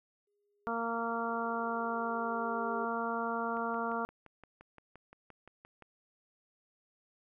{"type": "tone with exponential growth", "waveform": "sine", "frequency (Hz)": 409.2, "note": "G#4", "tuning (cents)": -26, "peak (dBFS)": -38, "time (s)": [0.27, 2.85], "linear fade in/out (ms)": 5, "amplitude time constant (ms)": 560}
{"type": "harmonic tone", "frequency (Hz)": 230.8, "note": "A#3", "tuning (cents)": -17, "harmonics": [1, 2, 3, 4, 5, 6], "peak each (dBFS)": [-39, -39, -39, -39, -39, -39], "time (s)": [0.67, 4.05], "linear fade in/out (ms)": 0}
{"type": "click train", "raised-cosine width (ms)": 0.5, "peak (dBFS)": -37, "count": 14, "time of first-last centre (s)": [3.57, 5.823], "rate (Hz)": 5.77}
{"effects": []}